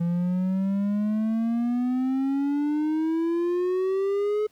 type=exponential sweep; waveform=triangle; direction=up; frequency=169.2 to 428.4 Hz; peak=-20 dBFS; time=0-4.47 s; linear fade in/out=10 ms; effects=pink hiss -64 dBFS RMS until 4.51 s